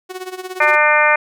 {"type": "tone with tremolo", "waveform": "sawtooth", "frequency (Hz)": 370, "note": "F#4", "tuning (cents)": 0, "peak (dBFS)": -20, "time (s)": [0.09, 0.76], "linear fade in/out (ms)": 20, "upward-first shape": "sine", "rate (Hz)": 17, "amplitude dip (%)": 80}
{"type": "harmonic tone", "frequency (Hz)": 300, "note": "D4", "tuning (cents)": 37, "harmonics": [2, 3, 4, 5, 6, 7, 8], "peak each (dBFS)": [-18, -18, -18, -18, -18, -18, -18], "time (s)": [0.6, 1.16], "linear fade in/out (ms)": 5}
{"effects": []}